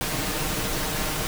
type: noise with comb filter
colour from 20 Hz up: pink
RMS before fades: -27 dBFS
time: 0.01-1.27 s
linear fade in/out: 0 ms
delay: 6.5 ms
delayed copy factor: +0.55
effects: none